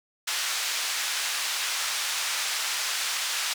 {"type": "band-pass noise", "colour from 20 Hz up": "white", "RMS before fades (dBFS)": -29, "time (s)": [0.27, 3.54], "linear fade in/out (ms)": 10, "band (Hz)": [1100, 6200], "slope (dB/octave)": 12, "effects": []}